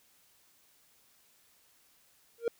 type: tone with exponential growth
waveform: triangle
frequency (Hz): 466.2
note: A#4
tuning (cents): 0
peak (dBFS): -21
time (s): 2.38-2.48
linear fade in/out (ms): 2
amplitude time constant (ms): 21
effects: white hiss -66 dBFS RMS until 2.59 s